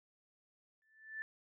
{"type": "tone with exponential growth", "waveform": "sine", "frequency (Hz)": 1760, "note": "A6", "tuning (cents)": 0, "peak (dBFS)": -37, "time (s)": [0.82, 1.22], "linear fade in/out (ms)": 0, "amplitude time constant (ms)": 86, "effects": []}